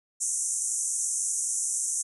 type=band-pass noise; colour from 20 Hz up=white; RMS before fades=-29 dBFS; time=0.2-2.03 s; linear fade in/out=20 ms; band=6000 to 10000 Hz; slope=96 dB/octave; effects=none

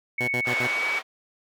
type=tone with pitch glide; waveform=sine; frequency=2217 to 2265 Hz; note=C#7 to C#7; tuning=0 to +37 cents; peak=-24 dBFS; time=0.18-0.99 s; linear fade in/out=5 ms; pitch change=+37 cents; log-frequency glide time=0.61-0.85 s
type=tone bursts; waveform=10% pulse; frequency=123.47 Hz; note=B2; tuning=in tune; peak=-19 dBFS; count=4; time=0.2-0.675 s; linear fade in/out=10 ms; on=79 ms; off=53 ms
type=band-pass noise; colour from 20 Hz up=white; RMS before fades=-32 dBFS; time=0.44-1.03 s; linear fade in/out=50 ms; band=500 to 2100 Hz; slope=12 dB/octave
effects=none

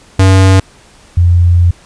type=tone pair in turn; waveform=square / sine; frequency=95.2 / 87.07 Hz; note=F#2 / F2; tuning=+50 / -5 cents; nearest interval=major second; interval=155 cents; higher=first; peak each=-4 dBFS; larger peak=neither; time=0.19-0.6 / 1.17-1.71 s; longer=second; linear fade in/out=5 ms; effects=pink hiss -42 dBFS RMS until 1.85 s + resampled to 22050 Hz

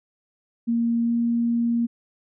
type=tone with pitch glide; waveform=sine; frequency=233.1 to 234.6 Hz; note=A#3 to A#3; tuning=0 to +11 cents; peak=-19 dBFS; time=0.67-1.87 s; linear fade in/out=20 ms; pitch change=+11 cents; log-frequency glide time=1.04-1.12 s; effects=none

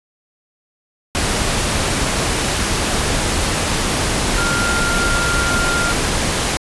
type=tone in noise; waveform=sine; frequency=1396.9 Hz; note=F6; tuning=in tune; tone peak=-19 dBFS; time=4.38-5.92 s; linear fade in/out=0 ms; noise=pink; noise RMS=-18 dBFS; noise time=1.15-6.57 s; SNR=-4 dB; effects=resampled to 24000 Hz

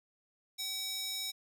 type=tone with high-pass filter; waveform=square; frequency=762 Hz; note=G5; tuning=49 cents flat; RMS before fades=-38 dBFS; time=0.58-1.32 s; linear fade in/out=20 ms; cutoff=4200 Hz; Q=1.8; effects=none

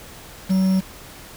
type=tone with quantisation; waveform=triangle; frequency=189 Hz; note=F#3; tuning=37 cents sharp; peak=-13 dBFS; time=0.49-0.81 s; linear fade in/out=20 ms; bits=6; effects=pink hiss -41 dBFS RMS until 1.36 s

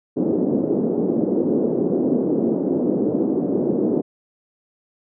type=band-pass noise; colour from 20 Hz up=pink; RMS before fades=-20 dBFS; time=0.16-4.02 s; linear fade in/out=20 ms; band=220 to 440 Hz; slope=24 dB/octave; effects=none

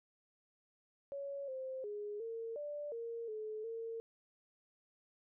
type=tone with pitch steps; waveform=sine; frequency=559 / 523 / 415.1 / 455.9 / 587 / 463.2 / 431.6 / 455.6 Hz; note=C#5 / C5 / G#4 / A#4 / D5 / A#4 / A4 / A#4; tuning=+14 / -1 / -1 / -39 / -1 / -11 / -33 / -40 cents; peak=-40 dBFS; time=1.12-4 s; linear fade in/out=0 ms; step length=360 ms; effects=none

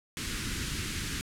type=band-stop noise; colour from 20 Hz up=pink; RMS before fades=-34 dBFS; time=0.17-1.21 s; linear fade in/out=0 ms; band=340 to 1400 Hz; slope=24 dB/octave; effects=low-pass 10000 Hz 12 dB/octave

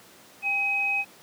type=tone pair together; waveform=sine; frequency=798.7 / 2532 Hz; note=G5 / D#7; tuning=+32 / +30 cents; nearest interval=octave + minor sixth; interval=1998 cents; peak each=-33 / -23 dBFS; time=0.42-1.05 s; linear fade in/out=50 ms; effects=pink hiss -51 dBFS RMS until 1.22 s + high-pass 200 Hz 12 dB/octave

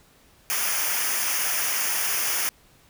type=noise with comb filter; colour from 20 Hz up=white; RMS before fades=-25 dBFS; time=0.5-2.49 s; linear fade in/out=0 ms; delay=0.25 ms; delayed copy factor=-0.75; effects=pink hiss -57 dBFS RMS until 2.89 s

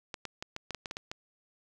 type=clicks; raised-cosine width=0.2 ms; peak=-20 dBFS; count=10; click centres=0.142 / 0.253 / 0.425 / 0.564 / 0.707 / 0.747 / 0.858 / 0.911 / 0.969 / 1.115 s; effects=8-bit

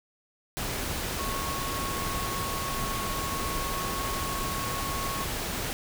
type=tone in noise; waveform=sine; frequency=1100 Hz; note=C#6; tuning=14 cents flat; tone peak=-34 dBFS; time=1.19-5.24 s; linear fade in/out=0 ms; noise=pink; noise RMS=-32 dBFS; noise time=0.57-5.73 s; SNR=-5 dB; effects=none

